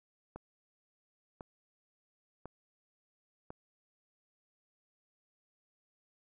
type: click train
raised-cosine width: 1 ms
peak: -30 dBFS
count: 4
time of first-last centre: 0.36-3.505 s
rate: 0.954 Hz
effects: none